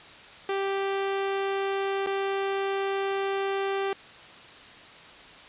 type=tone with dropouts; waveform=sawtooth; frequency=391.9 Hz; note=G4; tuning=in tune; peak=-22 dBFS; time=0.49-3.93 s; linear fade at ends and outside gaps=2 ms; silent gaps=2.063-2.07 s; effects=white hiss -47 dBFS RMS until 5.48 s + resampled to 8000 Hz